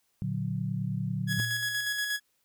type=chord; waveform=sine; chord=Bb augmented; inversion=none; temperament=equal; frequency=116.54 / 146.83 / 185 Hz; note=Bb2 / D3 / F#3; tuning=0 / 0 / 0 cents; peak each=-33 dBFS; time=0.22-1.4 s; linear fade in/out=0 ms
type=tone with tremolo; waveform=sawtooth; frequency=1676 Hz; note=G#6; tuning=15 cents sharp; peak=-24 dBFS; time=1.27-2.2 s; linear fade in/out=50 ms; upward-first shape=square; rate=8.4 Hz; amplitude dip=35%
type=tone with exponential decay; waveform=sine; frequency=117 Hz; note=A#2; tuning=7 cents sharp; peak=-28 dBFS; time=1.38-2.03 s; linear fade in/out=5 ms; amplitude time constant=140 ms
effects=white hiss -73 dBFS RMS until 2.44 s